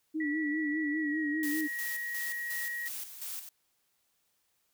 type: tone with vibrato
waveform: sine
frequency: 303.6 Hz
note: D#4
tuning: 42 cents flat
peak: -30 dBFS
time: 0.14-1.68 s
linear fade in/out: 20 ms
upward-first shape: sine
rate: 5 Hz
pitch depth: 73 cents each way
type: tone with pitch glide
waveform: sine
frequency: 1946 to 1899.4 Hz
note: B6 to A#6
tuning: -26 to +32 cents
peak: -34 dBFS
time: 0.2-2.88 s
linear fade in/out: 5 ms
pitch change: -42 cents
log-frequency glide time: 0.96-1.2 s
type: noise with tremolo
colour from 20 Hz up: blue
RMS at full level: -39 dBFS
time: 1.43-3.49 s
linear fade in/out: 2 ms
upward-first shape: square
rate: 2.8 Hz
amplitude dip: 60%
effects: white hiss -75 dBFS RMS until 4.73 s